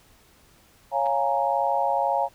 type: chord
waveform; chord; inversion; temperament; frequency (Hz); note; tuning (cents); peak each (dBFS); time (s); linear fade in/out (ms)
sine; Bb minor seventh; first; equal; 554.4 / 698.5 / 830.6 / 932.3; Db5 / F5 / Ab5 / Bb5; 0 / 0 / 0 / 0; -27 / -26 / -25 / -27; 0.91-2.29; 50
type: clicks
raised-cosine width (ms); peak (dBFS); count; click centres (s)
0.3; -29; 2; 1.06 / 1.068
effects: pink hiss -57 dBFS RMS until 2.34 s